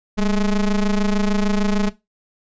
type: ring-modulated tone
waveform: square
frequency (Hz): 106.4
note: G#2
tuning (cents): +42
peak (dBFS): -14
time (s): 0.17-1.9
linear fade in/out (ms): 20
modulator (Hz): 93.1
effects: noise-tail reverb RT60 0.2 s tail -17 dB re dry + resampled to 16000 Hz